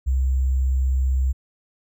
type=tone with sample-and-hold; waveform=sine; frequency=65.41 Hz; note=C2; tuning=in tune; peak=-17 dBFS; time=0.06-1.33 s; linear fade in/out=20 ms; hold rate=7350 Hz; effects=none